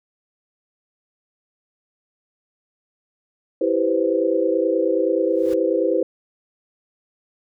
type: chord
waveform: sine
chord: C major seventh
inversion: first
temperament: equal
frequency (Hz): 329.6 / 392 / 493.9 / 523.3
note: E4 / G4 / B4 / C5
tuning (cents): 0 / 0 / 0 / 0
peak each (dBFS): -22 / -23 / -22 / -22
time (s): 3.61-6.03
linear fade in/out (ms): 5
type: noise with exponential growth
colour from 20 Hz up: pink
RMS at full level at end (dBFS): -38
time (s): 5.25-5.54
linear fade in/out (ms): 5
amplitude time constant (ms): 63
effects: none